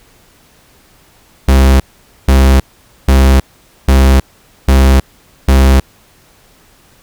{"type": "tone bursts", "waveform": "45% pulse", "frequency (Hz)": 66.6, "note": "C2", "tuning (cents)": 31, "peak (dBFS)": -4, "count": 6, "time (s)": [1.48, 5.8], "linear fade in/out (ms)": 5, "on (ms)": 320, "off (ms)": 480, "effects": ["pink hiss -47 dBFS RMS until 7.02 s"]}